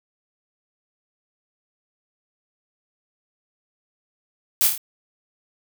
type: noise with echo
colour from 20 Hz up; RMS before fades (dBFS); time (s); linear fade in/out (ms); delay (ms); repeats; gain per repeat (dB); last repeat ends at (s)
blue; -18; 4.61-4.67; 0; 27; 4; -4; 4.778
effects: none